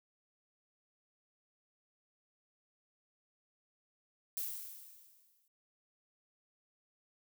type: noise with exponential decay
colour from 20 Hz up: violet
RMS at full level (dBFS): -37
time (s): 4.37-5.48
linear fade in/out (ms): 2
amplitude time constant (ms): 240
effects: none